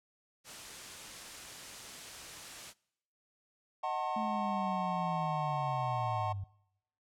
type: noise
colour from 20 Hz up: white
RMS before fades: -46 dBFS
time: 0.44-2.74 s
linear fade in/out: 50 ms
type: chord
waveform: triangle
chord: D# diminished seventh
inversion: none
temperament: just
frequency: 622.3 / 746.7 / 896 / 1075.3 Hz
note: D#5 / F#5 / A5 / C6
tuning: 0 / +16 / +31 / +47 cents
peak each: -40 / -34 / -36 / -36 dBFS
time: 3.83-6.33 s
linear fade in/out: 10 ms
type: linear sweep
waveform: sine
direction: down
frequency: 220 to 95.4 Hz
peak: -36 dBFS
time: 4.16-6.44 s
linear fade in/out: 5 ms
effects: noise-tail reverb RT60 0.8 s tail -25 dB re dry + low-pass 9000 Hz 12 dB/octave